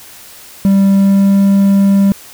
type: tone with pitch glide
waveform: triangle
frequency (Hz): 196 to 197.48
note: G3 to G3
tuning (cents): 0 to +13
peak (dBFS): -4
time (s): 0.65-2.12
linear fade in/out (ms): 0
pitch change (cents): +13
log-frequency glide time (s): 0.92-1.36
effects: white hiss -36 dBFS RMS until 2.33 s